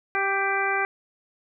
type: harmonic tone with a mistuned harmonic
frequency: 392 Hz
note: G4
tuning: in tune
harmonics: 1 / 2 / 3 / 4 / 5 / 6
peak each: -30 / -28 / -30 / -27 / -30 / -30 dBFS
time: 0.15-0.85 s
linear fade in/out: 0 ms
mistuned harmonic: 5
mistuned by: +30 cents
effects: none